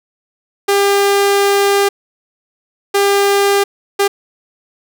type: tone bursts at uneven times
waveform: sawtooth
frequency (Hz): 400.2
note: G4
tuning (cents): +36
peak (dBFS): -6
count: 3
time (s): 0.68-1.89 / 2.94-3.64 / 3.99-4.08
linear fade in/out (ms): 10
effects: none